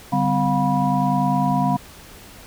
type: tone cluster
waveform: sine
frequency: 145.5 / 195.4 / 256.5 / 713 / 977 Hz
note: D3 / G3 / C4 / F5 / B5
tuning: -16 / -5 / -34 / +36 / -19 cents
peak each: -23 dBFS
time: 0.12-1.77 s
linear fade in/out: 10 ms
effects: pink hiss -43 dBFS RMS until 2.46 s